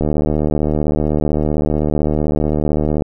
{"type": "click train", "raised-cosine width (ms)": 2, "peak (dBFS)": -4, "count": 229, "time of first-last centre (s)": [0.01, 3.022], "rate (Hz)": 75.7, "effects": []}